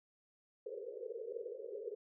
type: band-pass noise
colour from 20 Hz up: pink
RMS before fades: -45 dBFS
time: 0.66-1.95 s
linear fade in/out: 5 ms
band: 400 to 520 Hz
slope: 96 dB/octave
effects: none